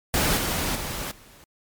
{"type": "noise with level steps", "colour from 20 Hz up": "pink", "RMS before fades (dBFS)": [-22, -26, -31, -50], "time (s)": [0.14, 1.44], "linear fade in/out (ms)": 0, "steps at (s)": [0.37, 0.75, 1.11], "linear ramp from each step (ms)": 5, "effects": ["MP3 96 kbps"]}